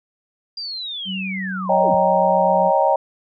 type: linear sweep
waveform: sine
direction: down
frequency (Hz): 4816 to 92.9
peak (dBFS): -26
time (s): 0.57-1.95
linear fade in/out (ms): 5
type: tone with pitch glide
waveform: sine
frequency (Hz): 190.3 to 183.39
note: F#3 to F#3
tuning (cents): +49 to -15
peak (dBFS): -25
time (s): 1.05-2.72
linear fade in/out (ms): 50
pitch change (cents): -64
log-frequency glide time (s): 1.38-1.97
type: chord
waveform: sine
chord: Eb dominant seventh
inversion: third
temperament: equal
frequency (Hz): 554.4 / 622.3 / 784 / 932.3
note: Db5 / Eb5 / G5 / Bb5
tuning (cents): 0 / 0 / 0 / 0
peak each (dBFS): -19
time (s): 1.69-2.96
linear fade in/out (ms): 5
effects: none